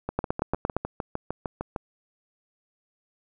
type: two click trains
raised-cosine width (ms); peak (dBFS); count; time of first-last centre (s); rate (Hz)
1; -15 / -10; 12 / 6; 0.09-1.762 / 0.19-0.766; 6.58 / 8.68
effects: none